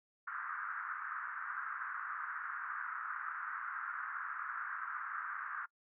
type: band-pass noise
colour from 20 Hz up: pink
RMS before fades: -42 dBFS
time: 0.27-5.66 s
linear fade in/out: 10 ms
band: 1200 to 1600 Hz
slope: 48 dB/octave
effects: noise-tail reverb RT60 0.1 s tail -24 dB re dry